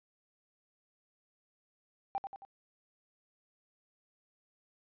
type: tone with echo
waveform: sine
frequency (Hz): 787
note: G5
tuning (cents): +7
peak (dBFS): -30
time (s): 2.15-2.18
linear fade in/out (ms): 0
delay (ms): 90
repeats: 3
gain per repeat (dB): -6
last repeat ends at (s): 2.45
effects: tanh soft clip ceiling -26 dBFS + resampled to 11025 Hz